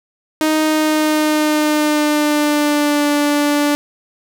sawtooth tone with pitch glide, 311.1 to 291.9 Hz, D#4 to D4, 0 to -10 cents, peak -9 dBFS, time 0.41-3.75 s, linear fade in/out 0 ms, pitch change -110 cents, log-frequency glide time 0.62-3.1 s, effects none

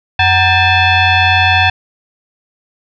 sine tone with frequency modulation, 932.3 Hz, A#5, in tune, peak -7 dBFS, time 0.19-1.7 s, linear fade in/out 5 ms, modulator 842 Hz, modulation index 2.9, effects none

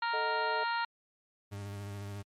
harmonic tone, 466.2 Hz, A#4, in tune, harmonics 2 / 3 / 4 / 5 / 6 / 7 / 8 / 9, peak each -32 / -35 / -40 / -48 / -45 / -51 / -50 / -43 dBFS, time 0.02-0.85 s, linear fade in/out 5 ms
sine chord, D# diminished, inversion second, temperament equal, 440 / 622.3 / 740 Hz, A4 / D#5 / F#5, 0 / 0 / 0 cents, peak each -37 / -38 / -43 dBFS, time 0.13-0.64 s, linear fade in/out 10 ms
40% pulse tone with vibrato, 100.9 Hz, G#2, 49 cents flat, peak -38 dBFS, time 1.51-2.23 s, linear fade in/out 20 ms, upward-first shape sine, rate 14 Hz, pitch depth 27 cents each way
effects MP3 64 kbps

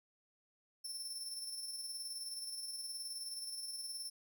25% pulse tone with tremolo, 5360 Hz, E8, 28 cents sharp, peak -36 dBFS, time 0.84-4.1 s, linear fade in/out 10 ms, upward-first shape square, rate 19 Hz, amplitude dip 35%, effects none

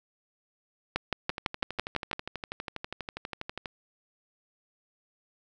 two click trains, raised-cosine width 0.3 ms, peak -19 / -11 dBFS, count 30 / 8, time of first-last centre 1.3-3.658 / 0.96-2.131 s, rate 12.3 / 5.98 Hz, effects none

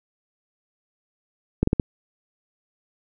clicks, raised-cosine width 3 ms, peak -5 dBFS, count 4, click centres 1.63 / 1.674 / 1.731 / 1.798 s, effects none

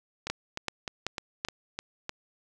two click trains, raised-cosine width 0.2 ms, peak -16 / -12 dBFS, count 7 / 4, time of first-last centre 0.27-2.094 / 0.3-1.449 s, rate 3.29 / 2.61 Hz, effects none

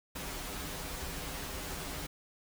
pink noise with comb filter, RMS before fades -40 dBFS, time 0.15-2.07 s, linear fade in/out 10 ms, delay 9 ms, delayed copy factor -0.9, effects none

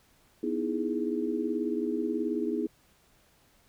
sine chord, E major seventh, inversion second, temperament equal, 246.9 / 311.1 / 329.6 / 415.3 Hz, B3 / D#4 / E4 / G#4, 0 / 0 / 0 / 0 cents, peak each -33 dBFS, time 0.43-2.67 s, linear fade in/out 5 ms, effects pink hiss -64 dBFS RMS until 3.68 s

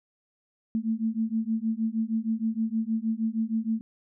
sine beating tone pair, 220 / 226.4 Hz, A3 / A3, 0 / +50 cents, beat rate 6.4 Hz, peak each -28 dBFS, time 0.75-3.81 s, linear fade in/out 0 ms, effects none

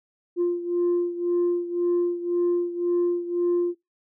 sine beating tone pair, 349.2 / 351.1 Hz, F4 / F4, 0 / +9 cents, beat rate 1.9 Hz, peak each -21 / -25 dBFS, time 0.36-3.75 s, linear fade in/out 50 ms, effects noise-tail reverb RT60 0.2 s tail -22 dB re dry + tanh soft clip ceiling -17 dBFS

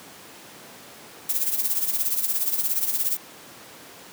violet noise with tremolo, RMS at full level -21 dBFS, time 1.29-3.17 s, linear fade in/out 5 ms, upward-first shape triangle, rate 17 Hz, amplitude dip 75%, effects pink hiss -44 dBFS RMS until 4.12 s + high-pass 200 Hz 12 dB/octave

